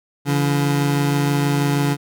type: tone pair together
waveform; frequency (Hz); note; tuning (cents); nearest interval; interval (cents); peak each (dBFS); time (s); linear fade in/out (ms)
25% pulse; 142.4 / 168.69; C#3 / E3; +47 / +40; minor third; 293; -13 / -22; 0.25-1.97; 50
effects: none

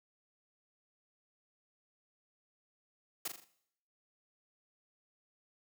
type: noise with echo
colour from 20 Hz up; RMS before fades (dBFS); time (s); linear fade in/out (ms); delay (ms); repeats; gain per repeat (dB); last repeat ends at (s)
white; -37; 3.25-3.28; 5; 41; 4; -6; 3.444
effects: noise-tail reverb RT60 0.7 s tail -17 dB re dry + high-pass 150 Hz 12 dB/octave

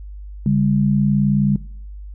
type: tone pair together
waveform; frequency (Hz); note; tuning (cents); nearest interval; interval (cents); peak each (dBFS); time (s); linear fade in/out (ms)
sine; 142.9 / 202.3; D3 / G#3; -47 / -45; tritone; 602; -16; 0.46-1.56; 2
effects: noise-tail reverb RT60 0.6 s tail -21 dB re dry + added 50 Hz sine -31 dBFS peak until 2.14 s

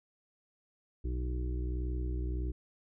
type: harmonic tone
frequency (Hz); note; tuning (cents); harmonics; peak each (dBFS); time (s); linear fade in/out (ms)
61.6; B1; -4; 1 / 2 / 3 / 5 / 6 / 7; -32 / -43 / -51 / -44 / -46 / -57; 1.04-2.52; 10
effects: none

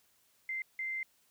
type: tone bursts at uneven times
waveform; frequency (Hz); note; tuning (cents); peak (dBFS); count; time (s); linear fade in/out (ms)
sine; 2083; C7; -8; -34; 2; 0.49-0.62 / 0.79-1.03; 2
effects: white hiss -70 dBFS RMS until 1.3 s

